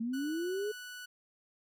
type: linear sweep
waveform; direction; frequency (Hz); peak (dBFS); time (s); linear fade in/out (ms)
sine; up; 220.6 to 431.2; -32; 0-0.72; 10
type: tone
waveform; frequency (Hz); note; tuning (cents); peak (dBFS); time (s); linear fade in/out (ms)
sawtooth; 1480; F#6; 0; -40; 0.13-1.06; 10
effects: none